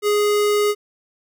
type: tone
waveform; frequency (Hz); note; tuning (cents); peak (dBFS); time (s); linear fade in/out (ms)
square; 415.3; G#4; 0; -16; 0.02-0.75; 50
effects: none